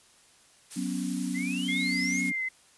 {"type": "noise", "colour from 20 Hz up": "blue", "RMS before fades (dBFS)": -39, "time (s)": [0.7, 2.31], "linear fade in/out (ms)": 20}
{"type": "chord", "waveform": "sine", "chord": "F# suspended fourth", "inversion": "none", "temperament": "just", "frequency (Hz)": [185, 246.7, 277.5], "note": ["F#3", "B3", "C#4"], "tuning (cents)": [0, -2, 2], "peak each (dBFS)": -33, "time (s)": [0.76, 2.32], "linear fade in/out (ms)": 10}
{"type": "exponential sweep", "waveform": "sine", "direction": "up", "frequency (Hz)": [1975.5, 6870], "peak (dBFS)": -34, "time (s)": [1.34, 2.22], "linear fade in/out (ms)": 20}
{"type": "tone with vibrato", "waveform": "sine", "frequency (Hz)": 2101, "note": "C7", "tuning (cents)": 7, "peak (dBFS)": -28, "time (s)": [1.68, 2.49], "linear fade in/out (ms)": 10, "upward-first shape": "triangle", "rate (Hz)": 2.3, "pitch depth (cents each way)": 50}
{"effects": ["white hiss -59 dBFS RMS until 2.77 s", "resampled to 24000 Hz"]}